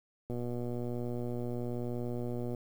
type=click train; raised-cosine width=2 ms; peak=-25 dBFS; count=273; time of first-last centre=0.3-2.548 s; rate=121 Hz; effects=9-bit